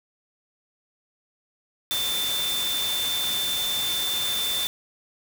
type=tone in noise; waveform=sine; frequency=3549 Hz; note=A7; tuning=14 cents sharp; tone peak=-25 dBFS; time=1.91-4.67 s; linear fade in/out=0 ms; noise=white; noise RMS=-30 dBFS; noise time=1.91-4.67 s; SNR=+2 dB; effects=none